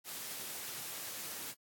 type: noise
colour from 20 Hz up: white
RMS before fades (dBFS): -43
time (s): 0.04-1.55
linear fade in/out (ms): 50
effects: high-pass 100 Hz 12 dB/octave + AAC 64 kbps